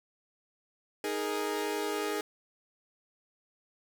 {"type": "chord", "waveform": "sawtooth", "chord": "D# suspended fourth", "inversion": "none", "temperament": "equal", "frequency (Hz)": [311.1, 415.3, 466.2], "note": ["D#4", "G#4", "A#4"], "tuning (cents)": [0, 0, 0], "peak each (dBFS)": [-33, -29, -34], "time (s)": [1.04, 2.21], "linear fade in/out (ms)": 2, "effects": []}